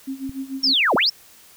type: tone with tremolo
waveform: sine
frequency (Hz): 268.4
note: C4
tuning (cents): +44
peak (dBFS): -24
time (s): 0.07-0.74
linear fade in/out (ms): 10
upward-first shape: sine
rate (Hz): 6.8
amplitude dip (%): 85
type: click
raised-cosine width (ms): 5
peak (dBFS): -23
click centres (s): 0.294
type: linear two-way sweep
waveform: sine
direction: down then up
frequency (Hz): 5620 to 174.61 to 5620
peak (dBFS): -15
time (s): 0.63-1.1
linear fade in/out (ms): 10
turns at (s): 0.95
effects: white hiss -49 dBFS RMS until 1.56 s